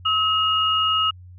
sine tone pair together, 1281 / 2861 Hz, E6 / F7, -50 / +41 cents, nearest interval octave + major second, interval 1391 cents, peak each -20 dBFS, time 0.05-1.11 s, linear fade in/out 10 ms, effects added 90 Hz sine -40 dBFS peak until 1.38 s

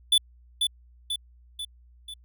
square tone with echo, 3478 Hz, A7, 21 cents flat, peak -17 dBFS, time 0.12-0.18 s, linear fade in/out 5 ms, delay 490 ms, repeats 4, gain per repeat -5 dB, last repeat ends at 2.14 s, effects added 60 Hz sine -52 dBFS peak until 2.24 s

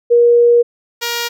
sine / 5% pulse tone pair in turn, 475.7 / 472.4 Hz, A#4 / A#4, +35 / +23 cents, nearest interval unison, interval 12 cents, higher first, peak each -6 dBFS, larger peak neither, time 0.1-0.63 / 1.01-1.29 s, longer first, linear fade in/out 20 ms, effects none

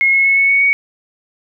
sine tone with pitch steps, 2163 / 2178 / 2193 / 2208 / 2224 / 2239 Hz, C#7 / C#7 / C#7 / C#7 / C#7 / C#7, -43 / -31 / -19 / -7 / +5 / +17 cents, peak -9 dBFS, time 0.01-0.73 s, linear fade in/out 0 ms, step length 120 ms, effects none

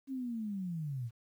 sine linear sweep, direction down, 273.9 to 110 Hz, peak -35 dBFS, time 0.07-1.11 s, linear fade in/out 50 ms, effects 11-bit

